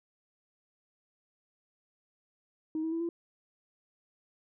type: tone with pitch steps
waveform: sine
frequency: 314.8 / 322.5 / 330.5 / 338.6 Hz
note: D#4 / E4 / E4 / E4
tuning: +20 / -38 / +5 / +46 cents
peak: -29 dBFS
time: 2.75-3.09 s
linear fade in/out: 2 ms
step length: 85 ms
effects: tanh soft clip ceiling -26 dBFS